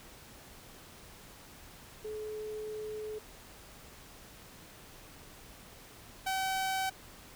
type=tone pair in turn; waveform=sine / sawtooth; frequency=428.7 / 763.9 Hz; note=A4 / G5; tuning=-45 / -45 cents; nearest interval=minor seventh; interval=1000 cents; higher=second; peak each=-37 / -27 dBFS; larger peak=second; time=2.04-3.19 / 6.26-6.9 s; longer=first; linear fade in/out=10 ms; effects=pink hiss -53 dBFS RMS until 7.35 s